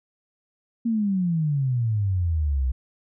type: exponential sweep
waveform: sine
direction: down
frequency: 236.3 to 61.74 Hz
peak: -20 dBFS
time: 0.85-2.72 s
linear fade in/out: 10 ms
effects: none